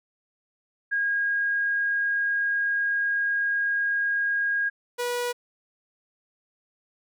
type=tone pair in turn; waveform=sine / sawtooth; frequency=1632 / 486.4 Hz; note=G#6 / B4; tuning=-31 / -26 cents; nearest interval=octave + major sixth; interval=2095 cents; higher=first; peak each=-22 dBFS; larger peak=neither; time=0.91-4.7 / 4.98-5.33 s; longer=first; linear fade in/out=20 ms; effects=none